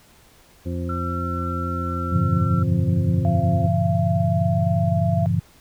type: harmonic tone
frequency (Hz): 87.31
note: F2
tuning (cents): 0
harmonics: 1 / 2 / 3 / 4 / 6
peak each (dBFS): -26 / -31 / -31 / -35 / -36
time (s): 0.65-3.68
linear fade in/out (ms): 20
type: tone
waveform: sine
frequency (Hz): 1349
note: E6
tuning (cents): +40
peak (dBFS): -28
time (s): 0.89-2.63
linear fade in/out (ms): 5
type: chord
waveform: sine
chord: G diminished seventh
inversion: none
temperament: just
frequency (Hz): 98 / 117.6 / 141.12 / 169.34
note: G2 / Bb2 / Db3 / Fb3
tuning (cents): 0 / +16 / +31 / +47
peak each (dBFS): -22 / -25 / -25 / -22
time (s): 2.12-5.4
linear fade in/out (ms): 10
type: tone with pitch glide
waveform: sine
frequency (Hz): 682 to 675.3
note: F5 to E5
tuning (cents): -41 to +42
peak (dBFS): -24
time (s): 3.25-5.26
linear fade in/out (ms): 0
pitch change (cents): -17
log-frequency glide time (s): 3.37-4.35
effects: pink hiss -53 dBFS RMS until 5.6 s